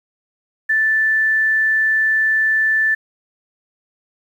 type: tone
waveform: sine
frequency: 1760 Hz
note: A6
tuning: in tune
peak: -13 dBFS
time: 0.69-2.95 s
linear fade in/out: 10 ms
effects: 8-bit